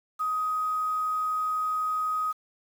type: tone with quantisation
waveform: sine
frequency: 1256 Hz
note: D#6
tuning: 16 cents sharp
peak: -25 dBFS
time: 0.19-2.33 s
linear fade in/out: 20 ms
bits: 8
effects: none